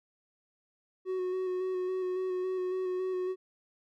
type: tone with vibrato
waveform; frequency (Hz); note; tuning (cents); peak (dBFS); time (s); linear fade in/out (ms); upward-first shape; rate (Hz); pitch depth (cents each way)
triangle; 369.8; F#4; -1; -28; 1.05-3.36; 50; square; 3.6; 17
effects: none